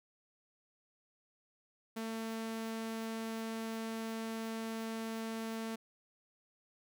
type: tone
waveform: sawtooth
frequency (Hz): 224.3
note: A3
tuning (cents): +34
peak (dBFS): -34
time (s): 1.96-5.76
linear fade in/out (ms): 10
effects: none